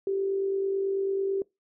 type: tone with amplitude modulation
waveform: sine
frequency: 390.3 Hz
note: G4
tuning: 8 cents flat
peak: -23 dBFS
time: 0.07-1.42 s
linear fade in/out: 2 ms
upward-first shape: sine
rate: 49.1 Hz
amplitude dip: 40%
effects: noise-tail reverb RT60 0.2 s tail -23 dB re dry